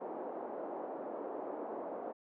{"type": "band-pass noise", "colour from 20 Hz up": "white", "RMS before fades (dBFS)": -42, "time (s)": [0, 2.13], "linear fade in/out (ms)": 20, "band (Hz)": [290, 770], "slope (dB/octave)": 24, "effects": []}